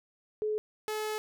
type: tone pair in turn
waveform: sine / sawtooth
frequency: 427.1 / 429.2 Hz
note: G#4 / A4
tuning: +48 / -43 cents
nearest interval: unison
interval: 9 cents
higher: second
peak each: -28 dBFS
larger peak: neither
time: 0.42-0.58 / 0.88-1.18 s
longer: second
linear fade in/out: 0 ms
effects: none